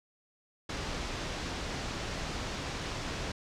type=low-pass noise; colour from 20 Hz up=pink; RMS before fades=-37 dBFS; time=0.69-3.32 s; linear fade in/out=5 ms; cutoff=6400 Hz; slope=24 dB/octave; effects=none